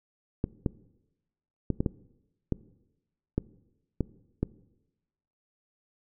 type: clicks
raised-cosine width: 3 ms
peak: -13 dBFS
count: 9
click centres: 0.441 / 0.662 / 1.703 / 1.805 / 1.862 / 2.523 / 3.38 / 4.007 / 4.43 s
effects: noise-tail reverb RT60 1.0 s tail -20 dB re dry